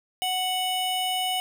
square tone pair together, 740 / 2960 Hz, F#5 / F#7, 0 / 0 cents, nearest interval 2 octaves, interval 2400 cents, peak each -28 dBFS, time 0.22-1.4 s, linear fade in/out 0 ms, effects none

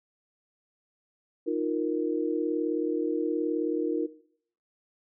sine chord, Eb suspended second, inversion none, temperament just, 311.1 / 350 / 466.7 Hz, Eb4 / F4 / Bb4, 0 / +4 / +2 cents, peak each -30 dBFS, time 1.46-4.07 s, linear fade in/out 20 ms, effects noise-tail reverb RT60 0.6 s tail -17 dB re dry

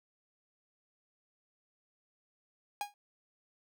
45% pulse tone with exponential decay, 820 Hz, G#5, 22 cents flat, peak -30 dBFS, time 2.81-2.94 s, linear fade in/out 1 ms, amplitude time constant 27 ms, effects none

